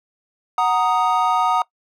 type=chord; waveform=triangle; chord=D# minor; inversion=first; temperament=equal; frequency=740 / 932.3 / 1244.5 Hz; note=F#5 / A#5 / D#6; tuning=0 / 0 / 0 cents; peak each=-18 dBFS; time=0.58-1.62 s; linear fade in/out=2 ms; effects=noise-tail reverb RT60 0.1 s tail -21 dB re dry